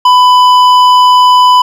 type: tone with hard clipping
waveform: sine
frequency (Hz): 998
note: B5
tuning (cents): +18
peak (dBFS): -4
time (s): 0.05-1.62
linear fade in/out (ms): 5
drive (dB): 9
effects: none